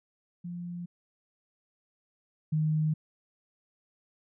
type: tone pair in turn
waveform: sine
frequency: 174.61 / 155.02 Hz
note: F3 / D#3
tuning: 0 / -6 cents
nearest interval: major second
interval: 206 cents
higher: first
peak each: -35 / -24 dBFS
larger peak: second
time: 0.44-0.86 / 2.52-2.94 s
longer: neither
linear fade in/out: 10 ms
effects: none